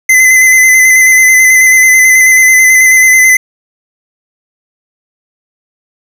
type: tone with vibrato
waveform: square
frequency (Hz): 2040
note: C7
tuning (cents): -44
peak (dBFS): -3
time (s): 0.09-3.37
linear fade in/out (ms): 5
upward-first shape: square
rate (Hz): 9.2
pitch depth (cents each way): 22
effects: none